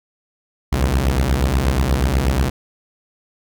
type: beating tone pair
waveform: sawtooth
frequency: 61.74 / 70.04 Hz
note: B1 / C#2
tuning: 0 / +18 cents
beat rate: 8.3 Hz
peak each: -14 dBFS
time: 0.72-2.5 s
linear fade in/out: 10 ms
effects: none